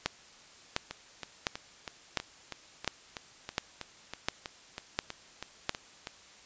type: two click trains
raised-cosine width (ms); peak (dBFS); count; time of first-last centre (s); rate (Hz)
0.2; -10 / -20; 9 / 17; 0.06-5.694 / 0.91-6.071; 1.42 / 3.1
effects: white hiss -55 dBFS RMS until 6.45 s + resampled to 16000 Hz